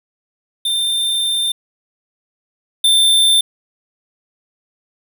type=tone pair in turn; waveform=square; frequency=3591 / 3568 Hz; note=A7 / A7; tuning=+35 / +23 cents; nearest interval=unison; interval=12 cents; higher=first; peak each=-16 / -10 dBFS; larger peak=second; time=0.65-1.52 / 2.84-3.41 s; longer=first; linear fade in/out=5 ms; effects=none